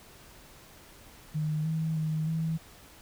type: tone with pitch steps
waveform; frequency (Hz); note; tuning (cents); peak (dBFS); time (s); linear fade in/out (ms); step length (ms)
sine; 153.6 / 159.8 / 156.6 / 161.4; D#3 / D#3 / D#3 / E3; -22 / +47 / +11 / -36; -27; 1.34-2.58; 20; 310
effects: pink hiss -53 dBFS RMS until 3.01 s